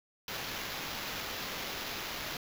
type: noise with sample-and-hold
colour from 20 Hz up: white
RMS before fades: -39 dBFS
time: 0.28-2.37 s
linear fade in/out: 2 ms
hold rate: 8820 Hz
effects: none